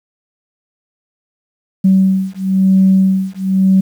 sine beating tone pair, 190 / 191 Hz, F#3 / G3, +46 / -45 cents, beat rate 1 Hz, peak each -11 dBFS, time 1.84-3.81 s, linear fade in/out 10 ms, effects tanh soft clip ceiling -1 dBFS + 7-bit

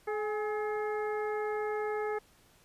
harmonic tone with a mistuned harmonic, 426 Hz, G#4, 44 cents sharp, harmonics 1 / 2 / 3 / 4 / 5, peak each -32 / -38 / -42 / -44 / -46 dBFS, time 0.07-2.19 s, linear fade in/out 10 ms, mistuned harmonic 2, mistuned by -45 cents, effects pink hiss -63 dBFS RMS until 2.64 s + resampled to 32000 Hz

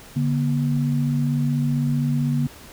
sine tone pair together, 144.25 / 240 Hz, D3 / B3, -31 / -49 cents, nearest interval major sixth, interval 882 cents, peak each -20 / -23 dBFS, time 0.16-2.47 s, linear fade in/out 5 ms, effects pink hiss -44 dBFS RMS until 2.72 s

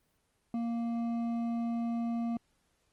triangle tone with hard clipping, 233.1 Hz, A#3, in tune, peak -32 dBFS, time 0.54-2.37 s, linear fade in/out 2 ms, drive 11 dB, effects pink hiss -74 dBFS RMS until 2.92 s + Opus 24 kbps

